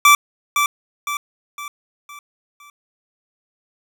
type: tone with echo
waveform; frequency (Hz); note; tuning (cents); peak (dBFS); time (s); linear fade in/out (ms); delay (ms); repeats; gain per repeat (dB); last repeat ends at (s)
25% pulse; 1165; D6; -14; -4; 0.05-0.15; 2; 510; 5; -7; 2.7
effects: none